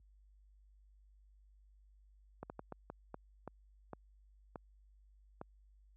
slowing click train, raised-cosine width 1 ms, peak -30 dBFS, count 10, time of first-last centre 2.43-5.414 s, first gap 69 ms, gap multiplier 1.37, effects added 50 Hz sine -53 dBFS peak until 5.96 s + high-pass 80 Hz 12 dB/octave

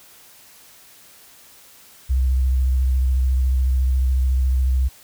sine tone with vibrato, 64.6 Hz, C2, 21 cents flat, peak -15 dBFS, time 2.09-4.89 s, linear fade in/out 20 ms, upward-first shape triangle, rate 14 Hz, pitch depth 48 cents each way, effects white hiss -48 dBFS RMS until 5.03 s

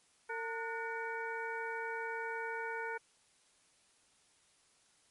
harmonic tone with a mistuned harmonic, 454.3 Hz, A#4, 45 cents flat, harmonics 1 / 2 / 3 / 4 / 5, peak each -42 / -42 / -41 / -48 / -47 dBFS, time 0.29-2.98 s, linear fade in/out 10 ms, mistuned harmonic 3, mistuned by +120 cents, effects white hiss -69 dBFS RMS until 5.1 s + MP3 48 kbps

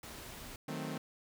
pink noise, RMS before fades -48 dBFS, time 0.03-0.56 s, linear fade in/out 2 ms
sawtooth chord, D# diminished seventh, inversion none, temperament equal, 155.56 / 185 / 220 / 261.6 Hz, D#3 / F#3 / A3 / C4, 0 / 0 / 0 / 0 cents, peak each -38 / -43 / -40 / -39 dBFS, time 0.68-0.98 s, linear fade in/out 5 ms
effects none

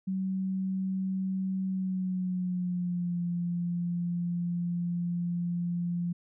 sine tone with pitch glide, 189.5 to 173.77 Hz, F#3 to F3, +42 to -8 cents, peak -28 dBFS, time 0.07-6.13 s, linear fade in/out 10 ms, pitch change -150 cents, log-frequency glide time 1.66-3.21 s, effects none

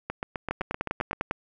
two click trains, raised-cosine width 0.5 ms, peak -12 / -15 dBFS, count 9 / 9, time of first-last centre 0.51-1.311 / 0.1-1.131 s, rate 9.99 / 7.76 Hz, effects none

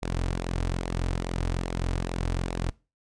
sawtooth tone with flanger, 43.65 Hz, F1, in tune, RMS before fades -29 dBFS, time 0.02-2.71 s, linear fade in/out 10 ms, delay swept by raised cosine 0.61 to 5.71 ms, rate 2.4 Hz, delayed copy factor -0.5, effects noise-tail reverb RT60 0.3 s tail -23 dB re dry + resampled to 22050 Hz

